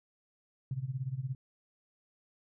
sine tone with tremolo, 130.81 Hz, C3, in tune, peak -30 dBFS, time 0.71-1.35 s, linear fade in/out 2 ms, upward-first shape sine, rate 17 Hz, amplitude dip 85%, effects none

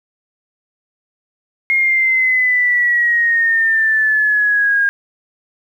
sine exponential sweep, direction down, 2146 to 1619 Hz, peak -11 dBFS, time 1.7-4.89 s, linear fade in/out 0 ms, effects 8-bit

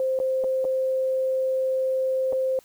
sine tone with dropouts, 523.3 Hz, C5, in tune, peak -21 dBFS, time 0-2.59 s, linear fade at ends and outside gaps 1 ms, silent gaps 0.19-0.2 / 0.439-0.443 / 0.644-0.65 / 2.325-2.33 s, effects white hiss -57 dBFS RMS until 2.64 s

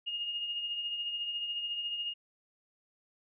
sine tone with tremolo, 2848 Hz, F7, 33 cents sharp, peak -31 dBFS, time 0.06-2.14 s, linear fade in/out 20 ms, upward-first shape triangle, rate 14 Hz, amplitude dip 50%, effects none

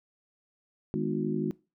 harmonic tone with a mistuned harmonic, 51.91 Hz, G#1, in tune, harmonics 3 / 4 / 5 / 6 / 7, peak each -34 / -32 / -35 / -35 / -33 dBFS, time 0.94-1.51 s, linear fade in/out 0 ms, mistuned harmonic 5, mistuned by -67 cents, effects noise-tail reverb RT60 0.3 s tail -21 dB re dry

